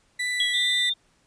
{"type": "tone with vibrato", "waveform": "35% pulse", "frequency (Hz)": 1975.5, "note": "B6", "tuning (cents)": 0, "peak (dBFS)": -23, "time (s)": [0.19, 0.9], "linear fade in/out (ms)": 10, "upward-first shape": "triangle", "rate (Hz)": 2.4, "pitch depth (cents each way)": 9}
{"type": "tone with exponential decay", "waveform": "sine", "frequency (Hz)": 3322, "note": "G#7", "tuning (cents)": 0, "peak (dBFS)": -19, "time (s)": [0.4, 0.86], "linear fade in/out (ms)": 2, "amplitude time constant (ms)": 100}
{"type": "tone", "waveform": "sine", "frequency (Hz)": 3594, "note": "A7", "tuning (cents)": 36, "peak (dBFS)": -22, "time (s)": [0.53, 0.94], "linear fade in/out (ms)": 20}
{"effects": ["pink hiss -64 dBFS RMS until 1.26 s", "resampled to 22050 Hz"]}